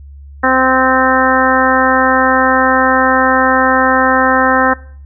harmonic tone, 260 Hz, C4, 11 cents flat, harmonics 1 / 2 / 3 / 4 / 5 / 6 / 7, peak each -16 / -16 / -16 / -16 / -16 / -16 / -16 dBFS, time 0.43-4.74 s, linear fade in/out 10 ms, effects noise-tail reverb RT60 0.5 s tail -21 dB re dry + added 70 Hz sine -31 dBFS peak until 5.05 s

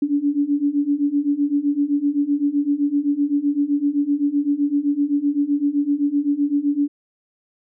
sine beating tone pair, 283.1 / 290.9 Hz, C#4 / D4, +37 / -16 cents, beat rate 7.8 Hz, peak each -21 / -19 dBFS, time 0.02-6.88 s, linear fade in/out 5 ms, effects none

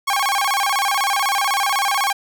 sawtooth tone with vibrato, 937 Hz, A#5, 9 cents sharp, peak -13 dBFS, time 0.07-2.13 s, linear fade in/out 10 ms, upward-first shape square, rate 16 Hz, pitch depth 280 cents each way, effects none

